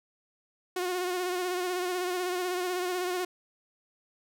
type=tone with vibrato; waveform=sawtooth; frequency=361.6 Hz; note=F#4; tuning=40 cents flat; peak=-25 dBFS; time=0.76-3.25 s; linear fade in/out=5 ms; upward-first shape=sine; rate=16 Hz; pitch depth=40 cents each way; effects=none